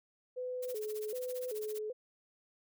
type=tone with vibrato; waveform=sine; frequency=463.9 Hz; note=A#4; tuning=8 cents flat; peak=-36 dBFS; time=0.36-1.93 s; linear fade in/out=20 ms; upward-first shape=square; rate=1.3 Hz; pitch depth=140 cents each way
type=noise with tremolo; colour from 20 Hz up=blue; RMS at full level=-46 dBFS; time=0.62-1.79 s; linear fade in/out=10 ms; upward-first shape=sine; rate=15 Hz; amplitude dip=95%
effects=none